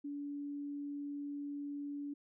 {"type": "tone", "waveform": "sine", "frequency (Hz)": 286.9, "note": "D4", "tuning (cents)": -40, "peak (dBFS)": -39, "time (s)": [0.04, 2.14], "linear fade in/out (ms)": 10, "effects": []}